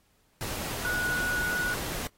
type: tone in noise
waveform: sine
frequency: 1464 Hz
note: F#6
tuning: 19 cents flat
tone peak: -27 dBFS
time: 0.85-1.74 s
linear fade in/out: 0 ms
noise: pink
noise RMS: -35 dBFS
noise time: 0.41-2.07 s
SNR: +5 dB
effects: pink hiss -68 dBFS RMS until 2.17 s + AAC 48 kbps